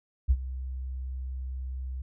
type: tone with ADSR envelope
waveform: sine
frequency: 64.6 Hz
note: C2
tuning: 21 cents flat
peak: -16 dBFS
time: 0.28-2.02 s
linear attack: 26 ms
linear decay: 52 ms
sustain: -16 dB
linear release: 5 ms
effects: none